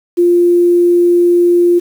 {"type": "tone with quantisation", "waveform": "sine", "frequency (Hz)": 349.2, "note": "F4", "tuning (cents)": 0, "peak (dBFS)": -6, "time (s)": [0.17, 1.8], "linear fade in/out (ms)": 20, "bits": 6, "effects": []}